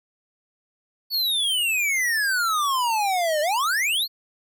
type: exponential two-way sweep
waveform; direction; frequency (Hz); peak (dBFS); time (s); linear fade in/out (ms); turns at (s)
square; down then up; 4517 to 587.3 to 4517; -21; 1.1-4.08; 50; 3.41
effects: none